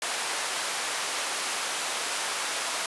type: high-pass noise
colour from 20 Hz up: pink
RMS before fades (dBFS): -30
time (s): 0.02-2.86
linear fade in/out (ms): 2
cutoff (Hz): 750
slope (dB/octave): 12
effects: resampled to 24000 Hz